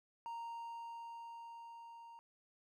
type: tone with level ramp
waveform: triangle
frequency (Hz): 929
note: A#5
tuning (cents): -6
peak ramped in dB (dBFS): -40 to -51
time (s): 0.26-2.19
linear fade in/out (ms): 0
effects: none